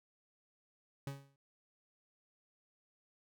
40% pulse tone with exponential decay, 138.59 Hz, C#3, in tune, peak -36 dBFS, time 1.07-1.36 s, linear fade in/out 2 ms, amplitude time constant 62 ms, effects none

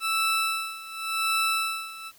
20% pulse tone with tremolo, 1318.5 Hz, E6, in tune, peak -17 dBFS, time 0-2.12 s, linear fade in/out 50 ms, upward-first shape sine, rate 0.89 Hz, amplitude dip 85%, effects white hiss -56 dBFS RMS until 2.18 s

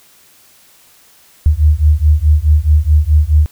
sine beating tone pair, 73.7 / 78.4 Hz, D2 / D#2, +7 / +14 cents, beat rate 4.7 Hz, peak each -10 dBFS, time 1.46-3.46 s, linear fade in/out 0 ms, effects white hiss -47 dBFS RMS until 3.51 s

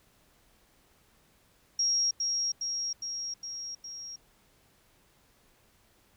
sine tone with echo, 5600 Hz, F8, 4 cents sharp, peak -24 dBFS, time 1.79-2.11 s, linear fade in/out 5 ms, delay 410 ms, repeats 5, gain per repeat -3 dB, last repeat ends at 4.16 s, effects pink hiss -65 dBFS RMS until 6.16 s

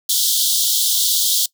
pink high-pass noise, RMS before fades -17 dBFS, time 0.09-1.46 s, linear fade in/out 5 ms, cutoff 3200 Hz, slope 96 dB/octave, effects noise-tail reverb RT60 0.1 s tail -21 dB re dry

